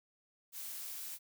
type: noise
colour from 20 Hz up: blue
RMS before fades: -44 dBFS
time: 0.52-1.19 s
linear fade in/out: 50 ms
effects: none